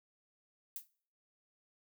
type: noise with exponential decay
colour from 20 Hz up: violet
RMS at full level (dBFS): -38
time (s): 0.76-0.88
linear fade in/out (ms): 2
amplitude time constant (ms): 24
effects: noise-tail reverb RT60 0.5 s tail -21 dB re dry